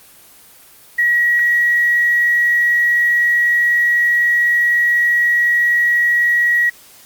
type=tone with quantisation; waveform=sine; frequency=1912 Hz; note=A#6; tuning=43 cents sharp; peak=-11 dBFS; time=0.98-6.7 s; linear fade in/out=10 ms; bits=6; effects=white hiss -44 dBFS RMS until 7.05 s + Opus 24 kbps